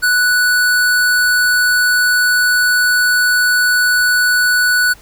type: tone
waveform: square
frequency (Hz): 1480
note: F#6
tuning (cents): 0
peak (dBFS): -11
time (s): 0.02-4.94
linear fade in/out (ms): 20
effects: added 50 Hz sine -46 dBFS peak until 5.01 s + pink hiss -44 dBFS RMS until 5.01 s